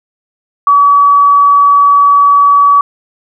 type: tone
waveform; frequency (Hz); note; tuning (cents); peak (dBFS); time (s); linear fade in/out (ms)
sine; 1140; C#6; +48; -3; 0.67-2.81; 2
effects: none